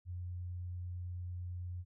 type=tone; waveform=sine; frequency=89.1 Hz; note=F2; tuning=35 cents sharp; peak=-39 dBFS; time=0.05-1.85 s; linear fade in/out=50 ms; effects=none